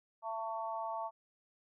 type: harmonic tone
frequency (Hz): 223.6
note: A3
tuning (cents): +28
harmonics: 3 / 4 / 5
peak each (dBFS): -41 / -39 / -43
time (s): 0.22-1.11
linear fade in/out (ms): 50
effects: none